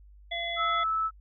harmonic tone, 682 Hz, F5, 41 cents flat, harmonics 1 / 3 / 5, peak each -35 / -34 / -34 dBFS, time 0.31-0.84 s, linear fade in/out 10 ms
sine tone, 1308 Hz, E6, 14 cents flat, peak -25 dBFS, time 0.56-1.11 s, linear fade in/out 50 ms
effects added 50 Hz sine -50 dBFS peak until 1.2 s

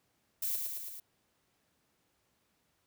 violet noise with echo, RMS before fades -34 dBFS, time 0.42-0.56 s, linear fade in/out 5 ms, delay 110 ms, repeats 4, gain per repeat -3 dB, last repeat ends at 1 s, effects pink hiss -75 dBFS RMS until 2.86 s + high-pass 80 Hz 12 dB/octave

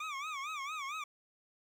25% pulse tone with vibrato, 1174.7 Hz, D6, in tune, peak -34 dBFS, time 0-1.04 s, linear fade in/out 5 ms, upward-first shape sine, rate 4.4 Hz, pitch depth 150 cents each way, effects low-pass 6000 Hz 12 dB/octave + 10-bit

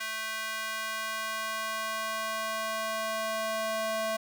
square tone with high-pass filter sweep, 220 Hz, A3, in tune, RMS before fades -33 dBFS, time 0-4.17 s, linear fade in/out 10 ms, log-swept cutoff 1600 to 640 Hz, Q 1.5, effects none

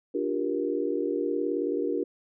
sine chord, G minor seventh, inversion second, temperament just, 294 / 352.8 / 392 / 470.4 Hz, D4 / F4 / G4 / Bb4, +2 / +18 / 0 / +16 cents, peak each -31 dBFS, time 0.14-2.04 s, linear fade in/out 10 ms, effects none

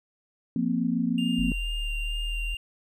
sine chord, F suspended fourth, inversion none, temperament equal with one note detuned, 174.61 / 233.1 / 260 Hz, F3 / Bb3 / C4, 0 / 0 / -11 cents, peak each -29 / -26 / -28 dBFS, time 0.56-1.52 s, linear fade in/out 2 ms
triangle tone with vibrato, 2794 Hz, F7, in tune, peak -31 dBFS, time 1.18-2.57 s, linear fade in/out 2 ms, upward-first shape sine, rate 2.2 Hz, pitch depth 12 cents each way
sine linear two-way sweep, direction down then up, 47.04 to 36.71 to 41.31 Hz, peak -28 dBFS, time 1.38-2.55 s, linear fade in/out 10 ms, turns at 1.86 s
effects none

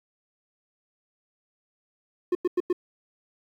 triangle tone bursts, 358.1 Hz, F4, 43 cents sharp, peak -18 dBFS, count 4, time 2.32-2.729 s, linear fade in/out 5 ms, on 31 ms, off 95 ms, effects 10-bit

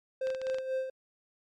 triangle tone with tremolo, 523.3 Hz, C5, in tune, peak -26 dBFS, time 0.21-0.9 s, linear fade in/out 5 ms, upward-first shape sine, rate 4.1 Hz, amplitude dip 60%
clicks, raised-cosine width 0.2 ms, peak -26 dBFS, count 8, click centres 0.271 / 0.303 / 0.348 / 0.416 / 0.469 / 0.499 / 0.545 / 0.585 s
effects MP3 64 kbps

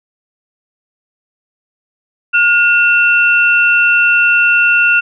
sine tone pair together, 1430.3 / 2700 Hz, F6 / E7, +41 / +41 cents, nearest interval major seventh, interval 1100 cents, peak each -10 dBFS, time 2.33-5.01 s, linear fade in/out 20 ms, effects none

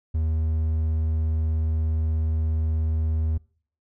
triangle tone, 79.2 Hz, D#2, 31 cents sharp, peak -19 dBFS, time 0.14-3.38 s, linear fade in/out 10 ms, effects noise-tail reverb RT60 0.5 s tail -24 dB re dry

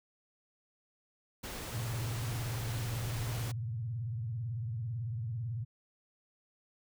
pink noise, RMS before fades -42 dBFS, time 1.43-3.52 s, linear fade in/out 10 ms
sine tone with vibrato, 115.2 Hz, A#2, 20 cents flat, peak -34 dBFS, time 1.73-5.65 s, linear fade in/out 20 ms, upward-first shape triangle, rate 18 Hz, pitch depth 230 cents each way
effects none

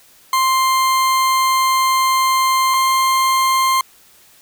40% pulse tone pair in turn, 1050 / 1053.9 Hz, C6 / C6, +6 / +12 cents, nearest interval unison, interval 6 cents, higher second, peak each -12 dBFS, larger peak neither, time 0.33-2.74 / 2.74-3.81 s, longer first, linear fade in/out 2 ms, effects white hiss -49 dBFS RMS until 4.41 s

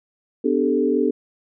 sine tone cluster, 251.5 / 295.3 / 395.7 / 440.9 Hz, B3 / D4 / G4 / A4, +32 / +10 / +16 / +4 cents, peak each -22 dBFS, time 0.44-1.11 s, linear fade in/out 10 ms, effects none

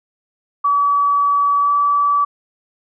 sine tone with pitch glide, 1143 to 1151.6 Hz, D6 to D6, -47 to -34 cents, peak -12 dBFS, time 0.64-2.25 s, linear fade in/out 10 ms, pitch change +13 cents, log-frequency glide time 1.6-1.7 s, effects none

